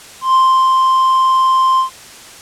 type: tone with ADSR envelope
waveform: triangle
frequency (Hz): 1046.5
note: C6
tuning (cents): 0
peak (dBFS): -5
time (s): 0.21-1.9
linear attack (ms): 130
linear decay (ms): 330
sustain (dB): -2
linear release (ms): 110
effects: white hiss -36 dBFS RMS until 2.41 s + low-pass 9000 Hz 12 dB/octave